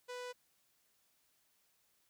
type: tone with low-pass filter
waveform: sawtooth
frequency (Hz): 495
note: B4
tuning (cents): +4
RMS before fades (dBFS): -45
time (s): 0.08-0.33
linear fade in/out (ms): 20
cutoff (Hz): 7900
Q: 0.77
effects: white hiss -75 dBFS RMS until 2.09 s